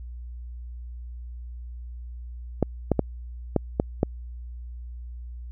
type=clicks; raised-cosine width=2 ms; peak=-6 dBFS; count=6; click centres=2.627 / 2.917 / 2.993 / 3.563 / 3.799 / 4.031 s; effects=added 60 Hz sine -35 dBFS peak until 5.51 s